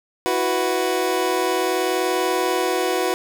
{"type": "chord", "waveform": "25% pulse", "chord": "E suspended second", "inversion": "none", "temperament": "equal", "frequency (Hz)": [329.6, 370, 493.9], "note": ["E4", "F#4", "B4"], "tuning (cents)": [0, 0, 0], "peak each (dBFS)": [-23, -18, -20], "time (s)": [0.26, 3.14], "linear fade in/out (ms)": 0, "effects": []}